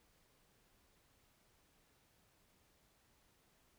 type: silence
effects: pink hiss -73 dBFS RMS until 3.78 s